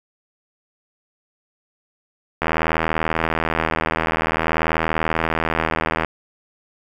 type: click train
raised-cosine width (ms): 0.5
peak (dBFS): -4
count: 293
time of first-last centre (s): 2.42-6.047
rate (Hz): 80.5
effects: 7-bit